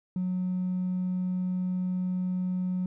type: tone with hard clipping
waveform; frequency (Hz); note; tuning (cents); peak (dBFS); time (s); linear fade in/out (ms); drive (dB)
sine; 182.9; F#3; -20; -27; 0.16-2.86; 2; 1
effects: none